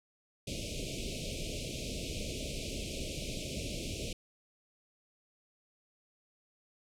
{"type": "band-stop noise", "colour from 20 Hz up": "pink", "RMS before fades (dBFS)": -38, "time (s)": [0.47, 4.13], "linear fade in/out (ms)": 5, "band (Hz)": [650, 2300], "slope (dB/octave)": 96, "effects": ["low-pass 8000 Hz 12 dB/octave"]}